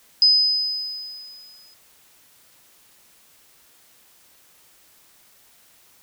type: tone with exponential decay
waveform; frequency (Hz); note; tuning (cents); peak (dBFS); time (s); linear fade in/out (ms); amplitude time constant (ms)
sine; 5020; D#8; +15; -10; 0.22-1.74; 1; 330
effects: white hiss -55 dBFS RMS until 6.02 s